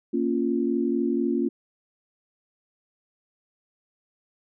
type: chord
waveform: sine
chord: Bb minor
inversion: none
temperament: equal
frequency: 233.1 / 277.2 / 349.2 Hz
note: Bb3 / Db4 / F4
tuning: 0 / 0 / 0 cents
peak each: -26 dBFS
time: 0.13-1.49 s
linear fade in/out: 10 ms
effects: none